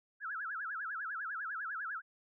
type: tone with vibrato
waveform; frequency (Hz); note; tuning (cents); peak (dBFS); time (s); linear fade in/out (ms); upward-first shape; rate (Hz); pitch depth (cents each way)
sine; 1480; F#6; 0; -37; 0.2-2.02; 50; sine; 10; 240
effects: none